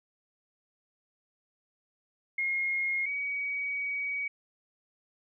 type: tone pair in turn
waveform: sine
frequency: 2147 / 2261 Hz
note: C7 / C#7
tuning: +44 / +34 cents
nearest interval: minor second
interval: 90 cents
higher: second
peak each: -27 / -30 dBFS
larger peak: first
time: 2.38-3.06 / 3.06-4.28 s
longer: second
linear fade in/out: 5 ms
effects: none